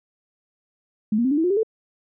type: tone with pitch steps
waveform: sine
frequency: 213.3 / 236.7 / 262.6 / 291.4 / 323.3 / 358.7 / 398 / 441.6 Hz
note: G#3 / A#3 / C4 / D4 / E4 / F4 / G4 / A4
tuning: +46 / +27 / +6 / -13 / -34 / +46 / +26 / +6 cents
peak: -17 dBFS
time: 1.12-1.632 s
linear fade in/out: 5 ms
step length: 64 ms
effects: none